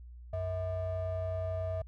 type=ring-modulated tone; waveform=triangle; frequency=277.2 Hz; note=C#4; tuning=in tune; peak=-27 dBFS; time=0.33-1.82 s; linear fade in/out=5 ms; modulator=368 Hz; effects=added 60 Hz sine -46 dBFS peak until 1.87 s